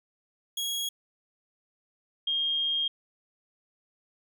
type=tone pair in turn; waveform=sawtooth / sine; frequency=3311 / 3228 Hz; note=G#7 / G#7; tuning=-6 / -50 cents; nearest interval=unison; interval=44 cents; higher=first; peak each=-26 / -25 dBFS; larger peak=second; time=0.57-0.89 / 2.27-2.88 s; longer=second; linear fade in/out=5 ms; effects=none